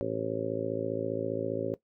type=harmonic tone; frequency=55 Hz; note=A1; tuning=in tune; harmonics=2 / 3 / 4 / 5 / 6 / 7 / 8 / 9 / 10; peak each=-41 / -43 / -43 / -37 / -43 / -35 / -39 / -37 / -34 dBFS; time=0.01-1.74 s; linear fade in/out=0 ms; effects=noise-tail reverb RT60 0.1 s tail -17 dB re dry